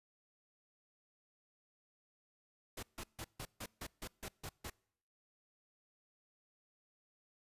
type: noise bursts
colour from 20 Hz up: pink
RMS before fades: -45 dBFS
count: 10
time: 2.77-4.7 s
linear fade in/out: 5 ms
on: 58 ms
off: 150 ms
effects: noise-tail reverb RT60 0.7 s tail -26 dB re dry + resampled to 32000 Hz